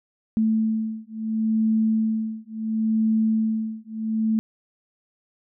sine beating tone pair, 220 / 220.72 Hz, A3 / A3, 0 / +6 cents, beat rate 0.72 Hz, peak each -23 dBFS, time 0.37-4.39 s, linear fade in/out 0 ms, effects none

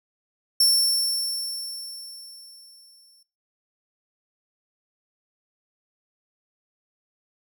sawtooth tone with exponential decay, 5420 Hz, E8, 47 cents sharp, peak -12 dBFS, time 0.6-3.23 s, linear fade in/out 5 ms, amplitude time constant 570 ms, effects noise-tail reverb RT60 0.4 s tail -24 dB re dry

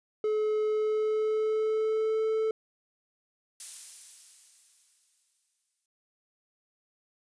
triangle tone with pitch glide, 428.7 to 439.7 Hz, A4 to A4, -45 to -1 cents, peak -23 dBFS, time 0.24-2.51 s, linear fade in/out 2 ms, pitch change +44 cents, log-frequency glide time 0.64-2.23 s
violet noise with exponential decay, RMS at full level -34 dBFS, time 3.6-5.86 s, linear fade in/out 2 ms, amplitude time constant 490 ms
effects resampled to 22050 Hz

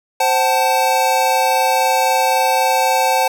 square chord, F# diminished, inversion second, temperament equal with one note detuned, 523.3 / 756 / 880 Hz, C5 / F#5 / A5, 0 / +37 / 0 cents, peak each -20 / -18 / -17 dBFS, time 0.2-3.28 s, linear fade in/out 5 ms, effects none

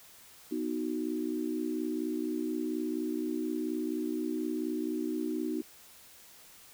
sine chord, B major, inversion none, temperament equal, 246.9 / 311.1 / 370 Hz, B3 / D#4 / F#4, 0 / 0 / 0 cents, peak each -36 / -33 / -37 dBFS, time 0.51-5.62 s, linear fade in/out 10 ms, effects white hiss -55 dBFS RMS until 6.73 s

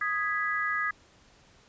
sine chord, G# minor, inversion second, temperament equal, 1244.5 / 1661.2 / 1975.5 Hz, D#6 / G#6 / B6, 0 / 0 / 0 cents, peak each -31 / -30 / -32 dBFS, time 0.01-0.91 s, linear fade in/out 5 ms, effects pink hiss -59 dBFS RMS until 1.68 s + resampled to 16000 Hz

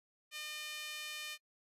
sawtooth tone with high-pass filter, 606 Hz, D#5, 46 cents flat, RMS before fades -44 dBFS, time 0.31-1.38 s, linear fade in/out 50 ms, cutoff 2500 Hz, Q 1.8, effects noise-tail reverb RT60 0.1 s tail -24 dB re dry + resampled to 32000 Hz

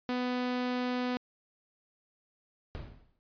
sawtooth tone, 249 Hz, B3, 14 cents sharp, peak -26 dBFS, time 0.09-1.17 s, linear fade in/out 0 ms
brown noise with exponential decay, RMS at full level -36 dBFS, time 2.75-3.19 s, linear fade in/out 0 ms, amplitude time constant 94 ms
effects resampled to 11025 Hz

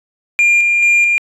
sine tone with tremolo, 2400 Hz, D7, 37 cents sharp, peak -5 dBFS, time 0.39-1.18 s, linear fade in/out 0 ms, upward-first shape square, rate 2.3 Hz, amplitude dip 35%, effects tanh soft clip ceiling -7 dBFS

